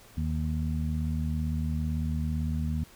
harmonic tone, 77.8 Hz, D#2, in tune, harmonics 1 / 2 / 3, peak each -29 / -32 / -34 dBFS, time 0.17-2.84 s, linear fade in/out 5 ms, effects pink hiss -54 dBFS RMS until 2.95 s

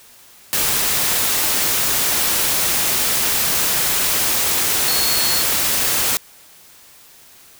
sine tone in noise, 4336 Hz, C#8, 39 cents flat, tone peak -21 dBFS, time 4.88-5.42 s, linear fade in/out 0 ms, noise white, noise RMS -18 dBFS, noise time 0.53-6.17 s, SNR -6 dB, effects white hiss -46 dBFS RMS until 7.59 s

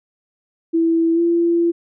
sine tone with pitch glide, 330 to 339.9 Hz, E4 to F4, +2 to -47 cents, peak -13 dBFS, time 0.73-1.72 s, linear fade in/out 20 ms, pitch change +51 cents, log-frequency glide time 1.14-1.2 s, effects none

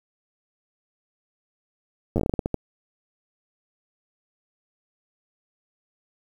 slowing click train, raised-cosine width 2 ms, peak -10 dBFS, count 12, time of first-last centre 2.16-2.543 s, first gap 9 ms, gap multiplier 1.25, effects 8-bit

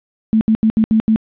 sine tone bursts at uneven times, 220 Hz, A3, in tune, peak -9 dBFS, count 6, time 0.33-0.41 / 0.48-0.55 / 0.63-0.7 / 0.77-0.84 / 0.91-1 / 1.08-1.16 s, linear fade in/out 0 ms, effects resampled to 8000 Hz + 8-bit

